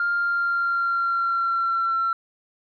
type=tone with pitch glide; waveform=sine; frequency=1400 to 1350.7 Hz; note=F6 to E6; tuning=+4 to +42 cents; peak=-19 dBFS; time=0-2.13 s; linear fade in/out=2 ms; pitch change=-62 cents; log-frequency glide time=0.13-1.96 s; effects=tanh soft clip ceiling -16 dBFS